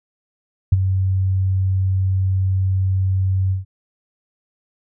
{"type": "tone with ADSR envelope", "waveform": "sine", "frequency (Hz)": 94.8, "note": "F#2", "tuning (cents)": 43, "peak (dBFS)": -6, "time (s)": [0.72, 3.65], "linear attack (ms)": 7, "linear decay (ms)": 28, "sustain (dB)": -9, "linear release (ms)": 140, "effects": []}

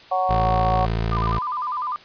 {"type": "harmonic tone", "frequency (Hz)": 185.3, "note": "F#3", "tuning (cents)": 3, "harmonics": [3, 4, 5, 6], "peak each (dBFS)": [-26, -20, -31, -26], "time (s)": [0.11, 0.86], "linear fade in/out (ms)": 10}
{"type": "tone", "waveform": "20% pulse", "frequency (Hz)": 55.9, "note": "A1", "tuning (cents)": 28, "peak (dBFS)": -16, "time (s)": [0.29, 1.39], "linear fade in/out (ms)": 10}
{"type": "tone with vibrato", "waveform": "sine", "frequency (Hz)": 1098, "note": "C#6", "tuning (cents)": -17, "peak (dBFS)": -23, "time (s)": [1.12, 1.96], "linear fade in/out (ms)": 0, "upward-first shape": "square", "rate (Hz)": 10, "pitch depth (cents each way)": 150}
{"effects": ["white hiss -46 dBFS RMS until 2.04 s", "resampled to 11025 Hz"]}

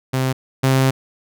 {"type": "tone pair in turn", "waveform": "sawtooth", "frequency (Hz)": [130.81, 132.64], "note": ["C3", "C3"], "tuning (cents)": [0, 24], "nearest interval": "unison", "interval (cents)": 24, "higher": "second", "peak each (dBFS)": [-13, -9], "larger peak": "second", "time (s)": [[0.13, 0.33], [0.63, 0.91]], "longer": "second", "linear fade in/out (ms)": 10, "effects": []}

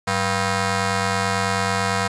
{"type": "ring-modulated tone", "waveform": "10% pulse", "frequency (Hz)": 293.7, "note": "D4", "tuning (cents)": 0, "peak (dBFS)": -8, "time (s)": [0.07, 2.08], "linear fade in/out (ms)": 10, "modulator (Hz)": 396, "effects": ["resampled to 22050 Hz"]}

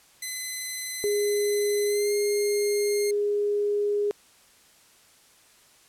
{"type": "tone with pitch glide", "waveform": "5% pulse", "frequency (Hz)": [2028, 2123], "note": ["B6", "C7"], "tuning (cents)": [45, 25], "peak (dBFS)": -20, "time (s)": [0.22, 3.11], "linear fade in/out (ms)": 5, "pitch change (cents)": 80, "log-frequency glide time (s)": [1.87, 2.13]}
{"type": "tone", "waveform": "sine", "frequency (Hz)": 411.8, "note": "G#4", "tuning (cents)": -15, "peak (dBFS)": -22, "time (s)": [1.04, 4.11], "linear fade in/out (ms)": 0}
{"effects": ["white hiss -57 dBFS RMS until 5.88 s", "low-pass 11000 Hz 12 dB/octave"]}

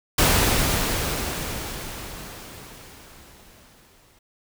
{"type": "noise with exponential decay", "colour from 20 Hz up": "pink", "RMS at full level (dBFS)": -17, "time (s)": [0.18, 4.19], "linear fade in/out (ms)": 5, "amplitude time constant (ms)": 870, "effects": []}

